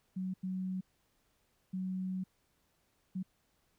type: tone bursts at uneven times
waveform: sine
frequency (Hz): 186.5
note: F#3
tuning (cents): +14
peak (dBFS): -34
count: 4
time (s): 0.16-0.34 / 0.43-0.81 / 1.73-2.24 / 3.15-3.23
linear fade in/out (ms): 10
effects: pink hiss -75 dBFS RMS until 3.78 s